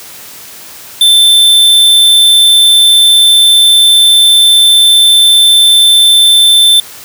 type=tone; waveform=square; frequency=3545 Hz; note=A7; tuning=12 cents sharp; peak=-3 dBFS; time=1.01-6.8 s; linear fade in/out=2 ms; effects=white hiss -30 dBFS RMS until 7.04 s + high-pass 60 Hz 12 dB/octave